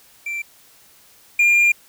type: tone pair in turn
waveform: triangle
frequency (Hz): 2349 / 2403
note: D7 / D7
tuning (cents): 0 / +39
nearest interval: unison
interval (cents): 39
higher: second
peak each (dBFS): -22 / -10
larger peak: second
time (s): 0.26-0.42 / 1.39-1.72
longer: second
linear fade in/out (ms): 5
effects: white hiss -51 dBFS RMS until 1.88 s